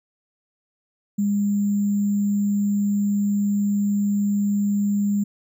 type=tone with sample-and-hold; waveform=sine; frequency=203.2 Hz; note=G#3; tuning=38 cents flat; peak=-18 dBFS; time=1.18-5.24 s; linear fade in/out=10 ms; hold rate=7350 Hz; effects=none